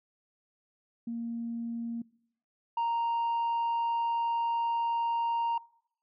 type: tone pair in turn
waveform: sine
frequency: 232.8 / 930.7 Hz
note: A#3 / A#5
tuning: -2 / -3 cents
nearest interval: 2 octaves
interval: 2399 cents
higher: second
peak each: -32 / -24 dBFS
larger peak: second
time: 1.07-2.02 / 2.77-5.58 s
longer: second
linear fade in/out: 5 ms
effects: noise-tail reverb RT60 0.7 s tail -24 dB re dry + tanh soft clip ceiling -26 dBFS